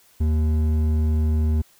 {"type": "tone with hard clipping", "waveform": "sine", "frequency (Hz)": 77.78, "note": "D#2", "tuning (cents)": 0, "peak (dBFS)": -19, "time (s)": [0.2, 1.62], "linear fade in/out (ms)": 10, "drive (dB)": 8, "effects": ["white hiss -56 dBFS RMS until 1.79 s"]}